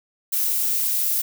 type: noise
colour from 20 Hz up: violet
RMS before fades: -22 dBFS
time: 0.32-1.22 s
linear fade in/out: 10 ms
effects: none